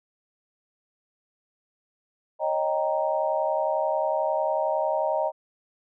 sine chord, Eb dominant seventh, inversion third, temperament equal with one note detuned, 551.2 / 622.3 / 784 / 932.3 Hz, Db5 / Eb5 / G5 / Bb5, -10 / 0 / 0 / 0 cents, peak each -30 / -25 / -30 / -29 dBFS, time 2.39-5.32 s, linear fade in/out 50 ms, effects none

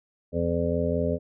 harmonic tone, 84.9 Hz, F2, 48 cents flat, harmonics 1 / 2 / 3 / 5 / 6 / 7, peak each -30 / -30 / -30 / -30 / -30 / -30 dBFS, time 0.32-1.19 s, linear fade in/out 50 ms, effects none

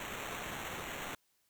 blue noise with sample-and-hold, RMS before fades -42 dBFS, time 0-1.15 s, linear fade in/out 2 ms, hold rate 4900 Hz, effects white hiss -75 dBFS RMS until 1.49 s

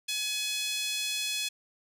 5% pulse tone with high-pass filter, 846 Hz, G#5, 32 cents sharp, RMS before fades -32 dBFS, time 0.08-1.49 s, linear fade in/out 10 ms, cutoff 2900 Hz, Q 3.2, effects none

